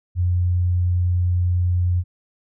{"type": "tone", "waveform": "sine", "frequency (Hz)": 89, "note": "F2", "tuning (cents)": 33, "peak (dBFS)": -16, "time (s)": [0.15, 2.04], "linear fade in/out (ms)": 50, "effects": []}